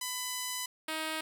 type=tone pair in turn; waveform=5% pulse; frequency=1001 / 315.3 Hz; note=B5 / D#4; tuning=+23 / +23 cents; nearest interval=octave + minor sixth; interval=2000 cents; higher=first; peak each=-22 dBFS; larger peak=neither; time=0.01-0.66 / 0.88-1.21 s; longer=first; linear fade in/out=5 ms; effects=none